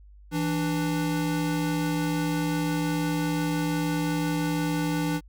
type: tone pair together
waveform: square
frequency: 164.81 / 295.5 Hz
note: E3 / D4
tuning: 0 / +11 cents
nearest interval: minor seventh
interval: 1011 cents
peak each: -28 dBFS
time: 0.31-5.21 s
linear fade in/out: 50 ms
effects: added 50 Hz sine -47 dBFS peak until 5.28 s